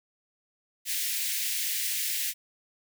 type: high-pass noise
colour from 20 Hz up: white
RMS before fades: -30 dBFS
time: 0.85-2.34 s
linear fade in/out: 50 ms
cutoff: 1800 Hz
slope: 48 dB/octave
effects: none